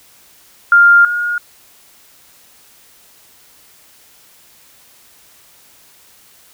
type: tone pair in turn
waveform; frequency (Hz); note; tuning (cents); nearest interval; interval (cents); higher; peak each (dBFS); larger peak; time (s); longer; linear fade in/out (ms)
sine; 1400 / 1430.2; F6 / F6; +4 / +41; unison; 37; second; -4 / -15; first; 0.72-1.05 / 1.05-1.38; neither; 2
effects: white hiss -47 dBFS RMS until 6.53 s